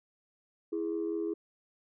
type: tone pair together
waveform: sine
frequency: 329.6 / 414.7 Hz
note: E4 / G#4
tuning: 0 / -3 cents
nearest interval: major third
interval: 397 cents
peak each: -32 / -33 dBFS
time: 0.72-1.34 s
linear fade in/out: 10 ms
effects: tanh soft clip ceiling -25 dBFS